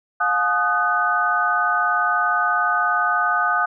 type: tone cluster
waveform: sine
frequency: 713 / 853 / 1239 / 1502 Hz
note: F5 / G#5 / D#6 / F#6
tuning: +36 / +46 / -8 / +26 cents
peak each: -24 / -27 / -20 / -21 dBFS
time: 0.2-3.66 s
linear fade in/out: 10 ms
effects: none